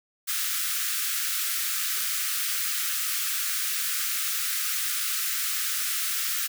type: high-pass noise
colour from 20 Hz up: white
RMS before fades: -28 dBFS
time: 0.27-6.48 s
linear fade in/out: 20 ms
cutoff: 1200 Hz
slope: 96 dB/octave
effects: none